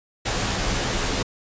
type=noise with comb filter; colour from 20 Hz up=pink; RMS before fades=-24 dBFS; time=0.25-1.23 s; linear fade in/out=10 ms; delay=13 ms; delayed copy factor=-0.55; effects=resampled to 16000 Hz